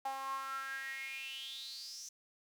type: tone with high-pass filter sweep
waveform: sawtooth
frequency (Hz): 269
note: C4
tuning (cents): +48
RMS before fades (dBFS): -43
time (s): 0.05-2.09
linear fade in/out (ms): 5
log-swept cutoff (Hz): 820 to 6100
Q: 9.3
effects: none